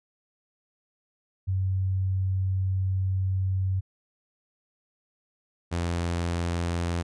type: tone pair in turn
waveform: sine / sawtooth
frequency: 94.7 / 85.72 Hz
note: F#2 / F2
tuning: +41 / -32 cents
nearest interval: major second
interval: 173 cents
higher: first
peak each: -23 / -22 dBFS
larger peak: second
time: 1.47-3.81 / 5.71-7.03 s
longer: first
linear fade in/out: 20 ms
effects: resampled to 22050 Hz